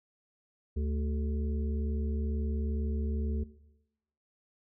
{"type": "harmonic tone with a mistuned harmonic", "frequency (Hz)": 73.42, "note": "D2", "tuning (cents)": 0, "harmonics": [1, 3, 5, 6], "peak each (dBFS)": [-29, -39, -43, -45], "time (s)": [0.76, 3.44], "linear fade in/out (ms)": 10, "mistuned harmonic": 5, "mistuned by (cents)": 52, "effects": ["noise-tail reverb RT60 0.9 s tail -18 dB re dry"]}